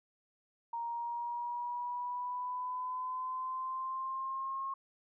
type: exponential sweep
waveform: sine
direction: up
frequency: 932.3 to 1082 Hz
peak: -35 dBFS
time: 0.73-4.74 s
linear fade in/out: 5 ms
effects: none